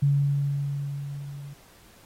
sine tone with level ramp, 141.4 Hz, C#3, 35 cents sharp, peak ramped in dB -17 to -37 dBFS, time 0.02-1.54 s, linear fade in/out 10 ms, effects pink hiss -55 dBFS RMS until 2.05 s + AAC 48 kbps

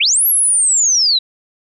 sine linear two-way sweep, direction up then down, 2093 to 11700 to 3821 Hz, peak -10 dBFS, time 0-1.19 s, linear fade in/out 10 ms, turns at 0.26 s, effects none

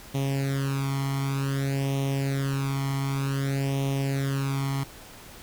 sawtooth tone with flanger, 137.2 Hz, C#3, 17 cents flat, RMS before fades -27 dBFS, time 0.14-4.84 s, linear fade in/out 10 ms, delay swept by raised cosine 0.32 to 0.95 ms, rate 0.54 Hz, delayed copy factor +0.95, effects pink hiss -46 dBFS RMS until 5.42 s

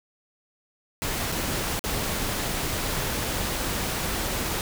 pink noise with dropouts, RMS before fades -28 dBFS, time 1.02-4.61 s, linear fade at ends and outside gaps 0 ms, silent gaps 1.318-1.322 / 1.793-1.84 s, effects none

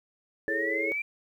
sine chord, A major seventh, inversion second, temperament equal, 329.6 / 415.3 / 440 / 554.4 Hz, E4 / G#4 / A4 / C#5, 0 / 0 / 0 / 0 cents, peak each -35 dBFS, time 0.48-0.92 s, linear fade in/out 0 ms
sine exponential sweep, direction up, 1742 to 2379 Hz, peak -28 dBFS, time 0.48-1.02 s, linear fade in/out 5 ms
effects 10-bit

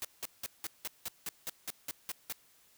white noise bursts, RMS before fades -38 dBFS, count 12, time 0.02-2.324 s, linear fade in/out 0 ms, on 27 ms, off 180 ms, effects white hiss -65 dBFS RMS until 2.77 s

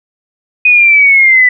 sine linear sweep, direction down, 2500 to 1975.5 Hz, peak -3 dBFS, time 0.65-1.49 s, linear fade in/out 5 ms, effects none

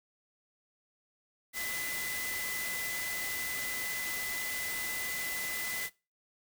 sine tone in noise, 2010 Hz, B6, 30 cents sharp, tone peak -37 dBFS, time 1.53-5.9 s, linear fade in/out 50 ms, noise white, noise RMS -38 dBFS, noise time 1.53-5.9 s, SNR -2 dB, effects noise-tail reverb RT60 0.3 s tail -22 dB re dry

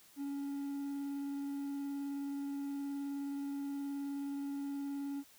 triangle tone with vibrato, 280.5 Hz, C#4, 21 cents sharp, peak -35 dBFS, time 0.16-5.24 s, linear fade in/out 50 ms, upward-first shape triangle, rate 19 Hz, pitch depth 13 cents each way, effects white hiss -62 dBFS RMS until 5.38 s

